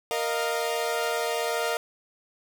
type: chord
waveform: sawtooth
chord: Bb suspended fourth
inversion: none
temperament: equal with one note detuned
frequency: 466.2 / 617.6 / 698.5 Hz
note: Bb4 / Eb5 / F5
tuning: 0 / -13 / 0 cents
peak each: -25 / -27 / -27 dBFS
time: 0.11-1.77 s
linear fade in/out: 0 ms
effects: none